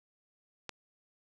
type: click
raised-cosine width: 0.2 ms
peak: -21 dBFS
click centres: 0.693 s
effects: none